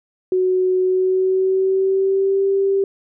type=tone with pitch glide; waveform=sine; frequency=370 to 391.8 Hz; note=F#4 to G4; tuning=0 to -1 cents; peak=-14 dBFS; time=0.32-2.84 s; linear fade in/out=2 ms; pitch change=+99 cents; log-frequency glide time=0.81-2.45 s; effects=none